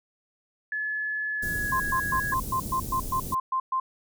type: tone with pitch glide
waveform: sine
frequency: 1715 to 1661.4 Hz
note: A6 to G#6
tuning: -45 to 0 cents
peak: -27 dBFS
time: 0.72-2.34 s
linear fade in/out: 2 ms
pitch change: -55 cents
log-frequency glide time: 1.35-1.75 s
type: band-stop noise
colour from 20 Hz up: pink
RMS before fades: -34 dBFS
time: 1.42-3.35 s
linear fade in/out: 10 ms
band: 300 to 9000 Hz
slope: 12 dB/octave
type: tone bursts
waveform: sine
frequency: 1046.5 Hz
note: C6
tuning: in tune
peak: -23 dBFS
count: 11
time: 1.72-3.8 s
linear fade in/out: 5 ms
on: 80 ms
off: 120 ms
effects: none